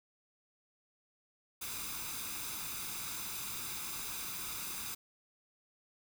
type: noise with comb filter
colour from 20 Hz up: white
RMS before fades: -41 dBFS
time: 1.61-4.95 s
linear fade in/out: 10 ms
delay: 0.81 ms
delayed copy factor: +0.6
effects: none